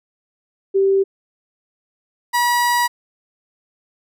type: tone pair in turn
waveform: sine / 30% pulse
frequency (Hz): 389.6 / 965.4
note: G4 / B5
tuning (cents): -11 / -40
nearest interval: octave + major third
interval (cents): 1571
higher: second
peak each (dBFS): -12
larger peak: neither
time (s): 0.74-1.04 / 2.33-2.88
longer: second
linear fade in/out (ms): 20
effects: none